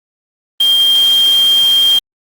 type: tone in noise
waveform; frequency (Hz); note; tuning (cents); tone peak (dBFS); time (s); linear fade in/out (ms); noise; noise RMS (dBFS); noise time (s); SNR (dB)
sine; 3196; G7; +33; -7; 0.6-1.99; 5; white; -25; 0.6-1.99; +15
effects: Opus 32 kbps